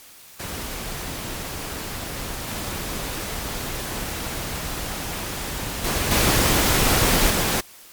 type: noise with level steps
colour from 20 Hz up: pink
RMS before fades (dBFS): -31 / -29 / -23 / -18 / -21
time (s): 0.39-7.61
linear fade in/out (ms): 10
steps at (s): 2.47 / 5.84 / 6.11 / 7.3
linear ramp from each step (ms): 5
effects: white hiss -46 dBFS RMS until 7.92 s + MP3 96 kbps